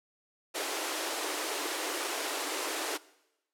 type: high-pass noise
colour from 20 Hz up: pink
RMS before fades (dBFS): -34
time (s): 0.54-2.98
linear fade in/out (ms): 20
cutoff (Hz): 290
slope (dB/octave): 96
effects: noise-tail reverb RT60 0.9 s tail -20 dB re dry + low-pass 12000 Hz 12 dB/octave